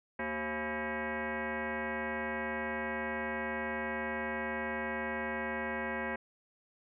sine tone with frequency modulation, 688 Hz, F5, 26 cents flat, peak -33 dBFS, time 0.19-6.16 s, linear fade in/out 5 ms, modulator 306 Hz, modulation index 4.8, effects none

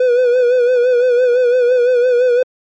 triangle tone with vibrato, 493.9 Hz, B4, in tune, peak -7 dBFS, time 0-2.43 s, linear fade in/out 5 ms, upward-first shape sine, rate 5.9 Hz, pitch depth 57 cents each way, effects MP3 32 kbps

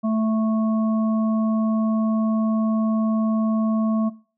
harmonic tone, 220 Hz, A3, in tune, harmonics 1 / 3 / 5, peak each -19 / -29 / -33 dBFS, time 0.03-4.1 s, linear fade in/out 20 ms, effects noise-tail reverb RT60 0.4 s tail -21 dB re dry

